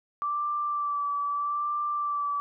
sine tone with vibrato, 1166 Hz, D6, 13 cents flat, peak -26 dBFS, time 0.22-2.4 s, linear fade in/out 0 ms, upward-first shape sine, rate 0.79 Hz, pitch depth 23 cents each way, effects none

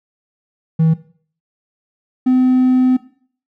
triangle tone pair in turn, 160.9 / 255.4 Hz, E3 / C4, -42 / -42 cents, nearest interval minor sixth, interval 800 cents, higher second, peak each -7 dBFS, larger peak neither, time 0.79-0.94 / 2.26-2.97 s, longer second, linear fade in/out 10 ms, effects noise-tail reverb RT60 0.5 s tail -18 dB re dry + tanh soft clip ceiling -3 dBFS

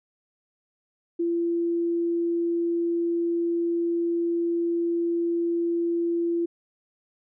sine tone, 340 Hz, F4, 46 cents flat, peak -22 dBFS, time 1.19-6.46 s, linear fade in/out 10 ms, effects none

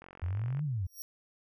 click train, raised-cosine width 0.5 ms, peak -34 dBFS, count 27, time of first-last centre 0.02-0.593 s, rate 45.4 Hz
sine exponential two-way sweep, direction up then down, 82.2 to 155.56 to 84.8 Hz, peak -30 dBFS, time 0.22-0.87 s, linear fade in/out 10 ms, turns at 0.64 s
10% pulse tone with exponential growth, 5650 Hz, F8, 19 cents sharp, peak -31 dBFS, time 0.85-1.02 s, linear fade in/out 0 ms, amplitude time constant 36 ms
effects none

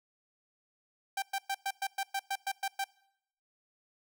sawtooth tone bursts, 784 Hz, G5, in tune, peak -27 dBFS, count 11, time 1.17-2.842 s, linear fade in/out 5 ms, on 52 ms, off 110 ms, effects noise-tail reverb RT60 0.8 s tail -24 dB re dry

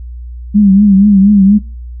sine tone with vibrato, 200 Hz, G3, 35 cents sharp, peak -3 dBFS, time 0.54-1.59 s, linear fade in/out 20 ms, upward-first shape triangle, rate 4.2 Hz, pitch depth 100 cents each way, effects noise-tail reverb RT60 0.4 s tail -25 dB re dry + added 60 Hz sine -23 dBFS peak until 2 s

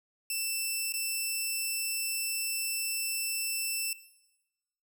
10% pulse tone with dropouts, 2666 Hz, E7, 19 cents sharp, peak -22 dBFS, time 0.3-3.93 s, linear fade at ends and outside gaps 2 ms, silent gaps 0.923-0.938 s, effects noise-tail reverb RT60 1.0 s tail -17 dB re dry

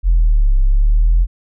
sine exponential two-way sweep, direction down then up, 44.53 to 32.7 to 43.84 Hz, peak -7 dBFS, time 0.03-1.27 s, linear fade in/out 50 ms, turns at 0.59 s, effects tanh soft clip ceiling -5 dBFS

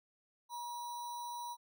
sine tone with sample-and-hold, 957 Hz, A#5, 45 cents sharp, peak -40 dBFS, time 0.49-1.57 s, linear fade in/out 50 ms, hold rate 4900 Hz, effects none

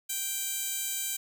15% pulse tone with high-pass filter, 784 Hz, G5, in tune, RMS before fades -33 dBFS, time 0.09-1.17 s, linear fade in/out 10 ms, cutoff 6300 Hz, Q 0.79, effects none

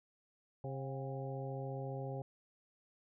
harmonic tone with a mistuned harmonic, 134.2 Hz, C3, 44 cents sharp, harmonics 1 / 2 / 3 / 4 / 5 / 6, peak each -41 / -51 / -47 / -46 / -52 / -51 dBFS, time 0.64-2.22 s, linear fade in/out 2 ms, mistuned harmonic 5, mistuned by +99 cents, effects none

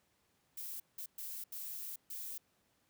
violet noise bursts at uneven times, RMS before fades -44 dBFS, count 5, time 0.57-0.8 / 0.98-1.06 / 1.18-1.44 / 1.52-1.96 / 2.1-2.38 s, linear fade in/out 5 ms, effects pink hiss -75 dBFS RMS until 2.89 s + high-pass 80 Hz 12 dB/octave

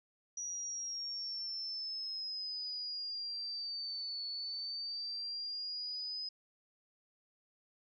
sine exponential two-way sweep, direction down then up, 5820 to 4435 to 5050 Hz, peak -38 dBFS, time 0.37-6.29 s, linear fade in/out 5 ms, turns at 4.26 s, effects none

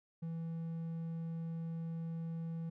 triangle tone, 164.81 Hz, E3, in tune, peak -36 dBFS, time 0.22-2.7 s, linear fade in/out 10 ms, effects none

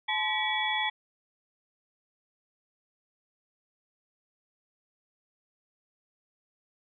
sine tone cluster, 862 / 1028 / 1937 / 2278 / 3382 Hz, A5 / C6 / B6 / C#7 / G#7, -36 / -31 / -34 / +47 / +31 cents, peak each -31 / -40 / -32 / -34 / -32 dBFS, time 0.08-0.9 s, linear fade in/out 10 ms, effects none

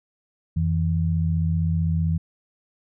sine tone pair together, 87.31 / 162.83 Hz, F2 / E3, 0 / -21 cents, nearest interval major seventh, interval 1079 cents, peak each -22 dBFS, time 0.56-2.18 s, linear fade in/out 10 ms, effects none

